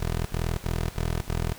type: tone bursts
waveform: 15% pulse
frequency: 41.2 Hz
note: E1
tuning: in tune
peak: -19 dBFS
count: 5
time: 0-1.536 s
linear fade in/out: 10 ms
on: 260 ms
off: 59 ms
effects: pink hiss -45 dBFS RMS until 1.58 s